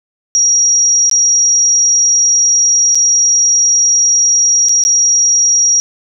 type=tone with dropouts; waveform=sine; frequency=5690 Hz; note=F8; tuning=31 cents sharp; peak=-7 dBFS; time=0.35-5.8 s; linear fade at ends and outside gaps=0 ms; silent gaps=1.097-1.113 / 2.947-2.954 / 4.686-4.693 / 4.838-4.85 s; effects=none